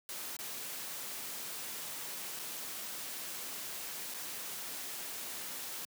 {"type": "noise with dropouts", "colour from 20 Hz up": "white", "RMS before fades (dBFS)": -42, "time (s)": [0.09, 5.85], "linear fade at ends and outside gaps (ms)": 1, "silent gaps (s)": [[0.367, 0.389], [2.391, 2.395], [4.14, 4.144]], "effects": ["high-pass 150 Hz 12 dB/octave"]}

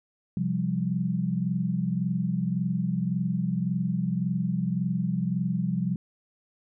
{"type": "chord", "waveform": "sine", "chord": "C suspended fourth", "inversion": "none", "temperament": "just", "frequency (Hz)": [130.81, 174.42, 196.22], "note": ["C3", "F3", "G3"], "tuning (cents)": [0, -2, 2], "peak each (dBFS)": [-31, -27, -29], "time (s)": [0.37, 5.96], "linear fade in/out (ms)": 2, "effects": []}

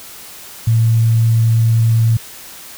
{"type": "tone", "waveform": "sine", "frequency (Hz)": 113.7, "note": "A#2", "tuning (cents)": -43, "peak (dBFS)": -9, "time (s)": [0.67, 2.17], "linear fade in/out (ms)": 5, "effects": ["white hiss -35 dBFS RMS until 2.77 s"]}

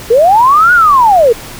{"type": "linear two-way sweep", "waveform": "sine", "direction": "up then down", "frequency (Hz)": [431, 1477, 431], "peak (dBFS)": -3, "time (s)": [0.1, 1.33], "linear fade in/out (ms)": 10, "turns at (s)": 0.73, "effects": ["pink hiss -28 dBFS RMS until 1.59 s"]}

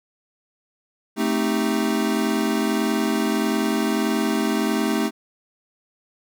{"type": "chord", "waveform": "square", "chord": "A half-diminished seventh", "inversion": "none", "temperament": "equal", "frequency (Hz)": [220, 261.6, 311.1, 392], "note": ["A3", "C4", "Eb4", "G4"], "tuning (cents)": [0, 0, 0, 0], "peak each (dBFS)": [-24, -27, -26, -28], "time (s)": [1.16, 5.11], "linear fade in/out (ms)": 50, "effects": []}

